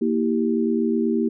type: chord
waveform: sine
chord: E diminished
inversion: second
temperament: equal with one note detuned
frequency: 233.1 / 324 / 392 Hz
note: Bb3 / E4 / G4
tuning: 0 / -30 / 0 cents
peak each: -21 / -24 / -24 dBFS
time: 0.01-1.29 s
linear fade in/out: 10 ms
effects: none